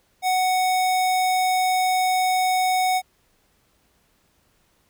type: tone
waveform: square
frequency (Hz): 742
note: F#5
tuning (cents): +5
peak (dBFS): -19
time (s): 0.22-3.02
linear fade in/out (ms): 50
effects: pink hiss -64 dBFS RMS until 4.89 s